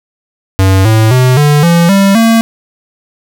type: tone with pitch steps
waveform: square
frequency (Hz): 95.5 / 110.34 / 127.48 / 147.28 / 170.16 / 196.6 / 227.1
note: G2 / A2 / C3 / D3 / F3 / G3 / A#3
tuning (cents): -45 / +5 / -45 / +5 / -45 / +5 / -45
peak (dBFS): -5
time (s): 0.59-2.41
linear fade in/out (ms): 0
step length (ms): 260
effects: none